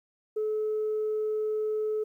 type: tone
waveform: sine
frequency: 430 Hz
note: A4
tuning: 40 cents flat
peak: -25 dBFS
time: 0.36-2.04 s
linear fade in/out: 10 ms
effects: tanh soft clip ceiling -23 dBFS + 11-bit